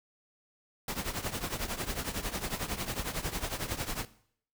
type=noise with tremolo; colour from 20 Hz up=pink; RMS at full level=-32 dBFS; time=0.88-4.05 s; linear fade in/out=2 ms; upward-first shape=triangle; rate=11 Hz; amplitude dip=85%; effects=noise-tail reverb RT60 0.6 s tail -17 dB re dry